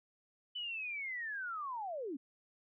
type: linear sweep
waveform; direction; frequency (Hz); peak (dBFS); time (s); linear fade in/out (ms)
sine; down; 3008 to 246.9; -38; 0.55-2.17; 10
effects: none